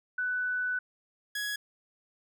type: tone pair in turn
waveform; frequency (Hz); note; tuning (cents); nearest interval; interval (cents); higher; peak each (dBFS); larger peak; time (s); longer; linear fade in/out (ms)
sine / sawtooth; 1493 / 1671.7; F#6 / G#6; +15 / +11; major second; 196; second; -28; neither; 0.18-0.79 / 1.35-1.56; first; 5
effects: none